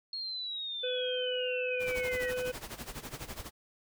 sine linear sweep, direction down, 4300 to 1864.7 Hz, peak -35 dBFS, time 0.13-2.31 s, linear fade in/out 2 ms
harmonic tone, 502 Hz, B4, 28 cents sharp, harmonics 1 / 3 / 5 / 6, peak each -32 / -43 / -45 / -50 dBFS, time 0.83-2.52 s, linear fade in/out 10 ms
pink noise with tremolo, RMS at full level -40 dBFS, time 1.79-3.51 s, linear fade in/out 50 ms, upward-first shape sine, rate 12 Hz, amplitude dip 80%
effects none

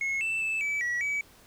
sine tone with pitch steps, 2175 / 2656 / 2629 / 2300 / 1931 / 2282 Hz, C#7 / E7 / E7 / D7 / B6 / C#7, -33 / +12 / -5 / -37 / -39 / +50 cents, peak -24 dBFS, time 0.01-1.21 s, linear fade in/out 2 ms, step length 200 ms, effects tanh soft clip ceiling -26 dBFS + pink hiss -56 dBFS RMS until 1.46 s

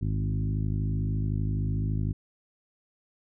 harmonic tone with a mistuned harmonic, 51.91 Hz, G#1, in tune, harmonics 1 / 2 / 3 / 4 / 5 / 6 / 7, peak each -31 / -28 / -32 / -40 / -38 / -45 / -48 dBFS, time 0.01-2.13 s, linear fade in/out 10 ms, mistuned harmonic 2, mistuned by -25 cents, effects none

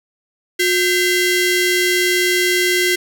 sawtooth ring-modulated tone, 1200 Hz, D6, 37 cents sharp, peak -7 dBFS, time 0.59-2.96 s, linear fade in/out 10 ms, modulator 839 Hz, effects none

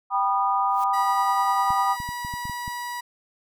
sine chord, G augmented, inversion none, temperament just, 784 / 980 / 1225 Hz, G5 / B5 / D#6, 0 / -14 / -27 cents, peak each -24 dBFS, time 0.1-1.97 s, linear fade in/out 50 ms
white noise with exponential growth, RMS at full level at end -40 dBFS, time 0.64-0.84 s, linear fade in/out 2 ms, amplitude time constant 42 ms
30% pulse tone, 970 Hz, B5, 31 cents flat, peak -27 dBFS, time 0.93-3.01 s, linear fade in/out 10 ms
clicks, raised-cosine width 5 ms, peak -24 dBFS, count 8, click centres 1.705 / 2.002 / 2.09 / 2.249 / 2.339 / 2.454 / 2.497 / 2.679 s
effects none

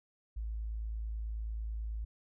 sine tone, 54.6 Hz, A1, 13 cents flat, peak -35 dBFS, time 0.36-2.05 s, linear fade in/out 10 ms, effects none

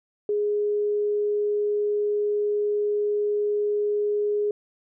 sine tone, 415.3 Hz, G#4, in tune, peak -21 dBFS, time 0.29-4.51 s, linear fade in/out 2 ms, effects none

